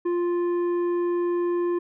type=tone with tanh clipping; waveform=sine; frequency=349.2 Hz; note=F4; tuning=in tune; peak=-23 dBFS; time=0.05-1.79 s; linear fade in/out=10 ms; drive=8 dB; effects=none